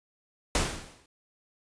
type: noise with exponential decay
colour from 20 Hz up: pink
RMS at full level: -23 dBFS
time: 0.55-1.06 s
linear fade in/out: 2 ms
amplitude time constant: 110 ms
effects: resampled to 22050 Hz